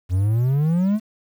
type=exponential sweep; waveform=triangle; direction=up; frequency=87.31 to 221.7 Hz; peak=-14 dBFS; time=0.09-1 s; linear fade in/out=50 ms; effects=8-bit